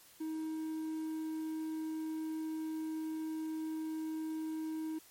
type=tone; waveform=triangle; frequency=316 Hz; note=D#4; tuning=27 cents sharp; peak=-34 dBFS; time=0.2-4.99 s; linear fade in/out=10 ms; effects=white hiss -60 dBFS RMS until 5.1 s + MP3 64 kbps